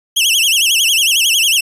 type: tone with vibrato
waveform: sawtooth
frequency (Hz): 2960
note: F#7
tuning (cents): 0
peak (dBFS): -7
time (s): 0.16-1.61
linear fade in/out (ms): 10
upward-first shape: sine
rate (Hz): 11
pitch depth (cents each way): 210
effects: resampled to 32000 Hz